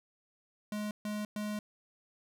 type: tone bursts at uneven times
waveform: square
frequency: 210 Hz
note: G#3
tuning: 19 cents sharp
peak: -35 dBFS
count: 3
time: 0.72-0.91 / 1.05-1.25 / 1.36-1.59 s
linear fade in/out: 2 ms
effects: none